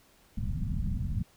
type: low-pass noise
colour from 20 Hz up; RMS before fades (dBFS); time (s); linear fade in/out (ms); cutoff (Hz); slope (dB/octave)
pink; -31; 0.37-1.23; 10; 220; 48
effects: pink hiss -62 dBFS RMS until 1.36 s